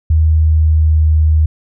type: tone with pitch glide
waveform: sine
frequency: 78.9 to 77.9 Hz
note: D#2 to D#2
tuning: +25 to +3 cents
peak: -7 dBFS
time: 0.1-1.46 s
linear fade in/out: 5 ms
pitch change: -22 cents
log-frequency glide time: 0.22-1.1 s
effects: none